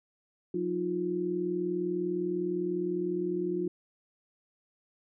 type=tone cluster; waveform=sine; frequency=180.1 / 314.4 / 354.3 Hz; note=F#3 / D#4 / F4; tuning=-46 / +18 / +25 cents; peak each=-36 / -35 / -30 dBFS; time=0.54-3.68 s; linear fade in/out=5 ms; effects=none